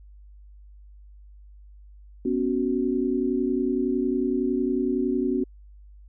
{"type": "chord", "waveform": "sine", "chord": "B suspended second", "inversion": "none", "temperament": "just", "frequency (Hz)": [246.9, 277.8, 370.4], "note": ["B3", "C#4", "F#4"], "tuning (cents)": [0, 4, 2], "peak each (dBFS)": -26, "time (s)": [2.25, 5.44], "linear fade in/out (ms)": 5, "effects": ["added 50 Hz sine -45 dBFS peak until 6.08 s"]}